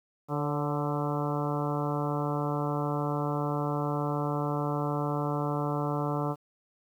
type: harmonic tone with a mistuned harmonic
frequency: 146.83 Hz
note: D3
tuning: in tune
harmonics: 1 / 2 / 3 / 4 / 5 / 6 / 7 / 8 / 9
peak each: -31 / -34 / -36 / -37 / -38 / -39 / -39 / -40 / -41 dBFS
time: 0.28-6.36 s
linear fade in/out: 50 ms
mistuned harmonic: 4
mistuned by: -36 cents
effects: 10-bit